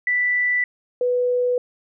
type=tone pair in turn; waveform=sine; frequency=1975.5 / 493.9 Hz; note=B6 / B4; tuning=0 / 0 cents; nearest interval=2 octaves; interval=2400 cents; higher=first; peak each=-17 dBFS; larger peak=neither; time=0.07-0.64 / 1.01-1.58 s; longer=neither; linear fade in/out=2 ms; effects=none